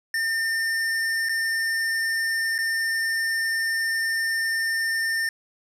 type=tone with dropouts; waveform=square; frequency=1807 Hz; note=A6; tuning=46 cents sharp; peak=-23 dBFS; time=0.14-5.29 s; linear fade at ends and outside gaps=2 ms; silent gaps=1.288-1.293 / 2.581-2.587 s; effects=low-pass 12000 Hz 12 dB/octave + 9-bit